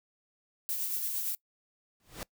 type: noise with tremolo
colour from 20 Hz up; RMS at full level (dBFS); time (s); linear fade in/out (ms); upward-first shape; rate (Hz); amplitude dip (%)
violet; -32; 0.69-1.35; 0; sine; 8.8; 35
type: noise with exponential growth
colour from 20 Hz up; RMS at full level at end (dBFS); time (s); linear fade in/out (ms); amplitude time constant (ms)
pink; -36; 2-2.23; 1; 50
effects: noise-tail reverb RT60 0.1 s tail -23 dB re dry